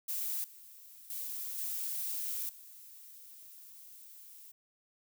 violet noise with level steps, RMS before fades -36 / -54 / -40 / -37 / -53 dBFS, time 0.08-4.52 s, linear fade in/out 10 ms, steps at 0.44 / 1.1 / 1.58 / 2.49 s, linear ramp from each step 2 ms, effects none

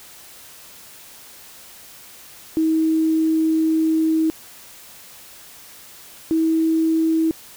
sine tone pair in turn, 319 / 322.5 Hz, D#4 / E4, +43 / -38 cents, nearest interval unison, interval 19 cents, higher second, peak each -15 dBFS, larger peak neither, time 2.57-4.3 / 6.31-7.31 s, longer first, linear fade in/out 0 ms, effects white hiss -43 dBFS RMS until 7.56 s

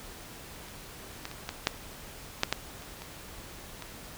clicks, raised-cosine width 0.2 ms, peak -30 / -18 / -24 / -16 / -6 / -30 / -6 / -8 / -29 / -24 / -22 dBFS, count 11, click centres 0.685 / 1.254 / 1.314 / 1.491 / 1.671 / 1.931 / 2.434 / 2.526 / 2.822 / 3.02 / 3.823 s, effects pink hiss -46 dBFS RMS until 4.17 s

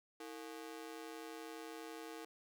sawtooth ring-modulated tone, 389.5 Hz, G4, 11 cents flat, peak -40 dBFS, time 0.2-2.25 s, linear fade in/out 5 ms, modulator 65.9 Hz, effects none

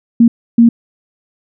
sine tone bursts at uneven times, 233.1 Hz, A#3, in tune, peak -3 dBFS, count 2, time 0.2-0.28 / 0.58-0.69 s, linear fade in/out 5 ms, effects none

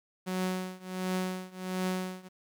sawtooth tone with tremolo, 185 Hz, F#3, in tune, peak -24 dBFS, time 0.26-2.29 s, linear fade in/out 20 ms, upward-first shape triangle, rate 1.4 Hz, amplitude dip 95%, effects 11-bit

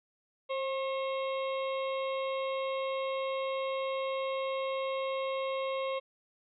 harmonic tone with a mistuned harmonic, 540 Hz, C#5, 45 cents flat, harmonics 1 / 2 / 4 / 5 / 6 / 7, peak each -32 / -38 / -44 / -46 / -48 / -49 dBFS, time 0.49-6 s, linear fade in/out 20 ms, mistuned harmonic 1, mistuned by -25 cents, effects none

